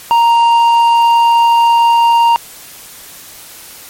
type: tone with tanh clipping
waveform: sine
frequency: 932.3 Hz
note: A#5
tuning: in tune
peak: -7 dBFS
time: 0.11-2.36 s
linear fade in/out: 0 ms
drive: 7 dB
effects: white hiss -34 dBFS RMS until 3.89 s + MP3 64 kbps